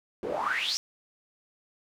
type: noise with band-pass filter sweep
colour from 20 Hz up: pink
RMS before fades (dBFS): -30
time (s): 0.23-0.77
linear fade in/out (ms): 0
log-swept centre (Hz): 350 to 5700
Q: 8.9
effects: none